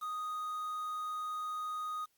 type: tone with quantisation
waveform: triangle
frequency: 1244.5 Hz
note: D#6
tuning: in tune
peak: -34 dBFS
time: 0.01-2.06 s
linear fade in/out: 20 ms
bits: 9
effects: white hiss -75 dBFS RMS until 2.17 s + Opus 48 kbps